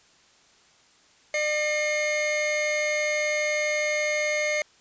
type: tone pair together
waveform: 45% pulse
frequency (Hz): 602 / 2145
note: D5 / C7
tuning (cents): +43 / +42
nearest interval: octave + minor seventh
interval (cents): 2199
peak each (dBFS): -26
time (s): 1.34-4.62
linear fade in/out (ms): 2
effects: white hiss -58 dBFS RMS until 4.8 s + resampled to 16000 Hz